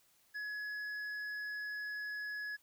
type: tone with hard clipping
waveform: triangle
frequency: 1689 Hz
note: G#6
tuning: 29 cents sharp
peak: -40 dBFS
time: 0.34-2.57 s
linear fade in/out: 20 ms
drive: 8 dB
effects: white hiss -70 dBFS RMS until 2.62 s